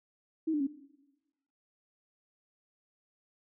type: tone with pitch steps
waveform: sine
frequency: 319.6 / 296.5 / 275 Hz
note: D#4 / D4 / C#4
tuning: +47 / +17 / -14 cents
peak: -27 dBFS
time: 0.47-0.671 s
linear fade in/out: 10 ms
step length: 67 ms
effects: noise-tail reverb RT60 1.0 s tail -17 dB re dry